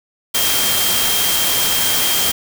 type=tone in noise; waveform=sine; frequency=3188 Hz; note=G7; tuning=28 cents sharp; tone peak=-21 dBFS; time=0.34-2.32 s; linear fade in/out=10 ms; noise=white; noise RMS=-17 dBFS; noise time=0.34-2.32 s; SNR=-7 dB; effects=none